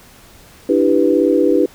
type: chord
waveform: sine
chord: E minor seventh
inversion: third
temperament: equal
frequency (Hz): 293.7 / 329.6 / 392 / 493.9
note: D4 / E4 / G4 / B4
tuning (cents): 0 / 0 / 0 / 0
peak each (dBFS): -16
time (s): 0.69-1.66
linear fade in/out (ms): 5
effects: pink hiss -44 dBFS RMS until 1.74 s